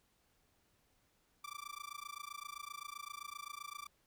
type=tone with amplitude modulation; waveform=sawtooth; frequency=1172 Hz; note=D6; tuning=4 cents flat; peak=-38 dBFS; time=1.44-3.87 s; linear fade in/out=5 ms; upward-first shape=sine; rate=27.7 Hz; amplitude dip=100%; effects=pink hiss -75 dBFS RMS until 4.06 s